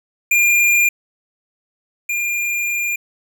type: tone pair in turn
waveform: square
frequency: 2404 / 2404 Hz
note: D7 / D7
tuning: +40 / +40 cents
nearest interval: unison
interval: 0 cents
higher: neither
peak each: -12 / -19 dBFS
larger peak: first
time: 0.31-0.89 / 2.09-2.96 s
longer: second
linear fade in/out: 5 ms
effects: none